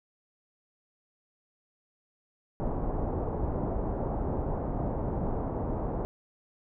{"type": "low-pass noise", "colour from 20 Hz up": "pink", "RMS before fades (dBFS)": -31, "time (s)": [2.6, 6.05], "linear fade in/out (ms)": 0, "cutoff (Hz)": 860, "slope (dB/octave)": 24, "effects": []}